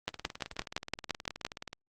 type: two click trains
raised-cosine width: 0.2 ms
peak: -23 / -13 dBFS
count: 32 / 9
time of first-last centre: 0.09-1.73 / 0.08-1.45 s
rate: 18.9 / 5.84 Hz
effects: Opus 24 kbps